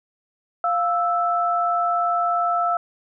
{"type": "tone pair together", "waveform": "sine", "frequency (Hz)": [698.5, 1318.6], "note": ["F5", "E6"], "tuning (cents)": [0, 0], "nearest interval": "major seventh", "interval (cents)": 1100, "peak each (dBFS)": -21, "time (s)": [0.64, 2.77], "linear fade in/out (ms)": 2, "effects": []}